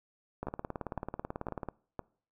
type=two click trains; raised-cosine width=1 ms; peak=-22 / -22 dBFS; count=4 / 24; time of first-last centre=0.47-1.993 / 0.43-1.687 s; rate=1.97 / 18.3 Hz; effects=noise-tail reverb RT60 0.5 s tail -24 dB re dry